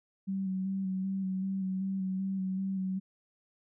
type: tone with vibrato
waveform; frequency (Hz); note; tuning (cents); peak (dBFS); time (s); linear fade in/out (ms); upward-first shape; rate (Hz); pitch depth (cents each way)
sine; 190.6; G3; -48; -30; 0.27-3; 20; square; 2.6; 21
effects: none